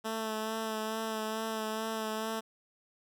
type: tone with vibrato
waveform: 10% pulse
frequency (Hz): 220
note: A3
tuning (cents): 0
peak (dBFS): -25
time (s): 0.04-2.41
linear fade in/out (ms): 20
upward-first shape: sine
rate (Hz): 2.3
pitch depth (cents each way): 23
effects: none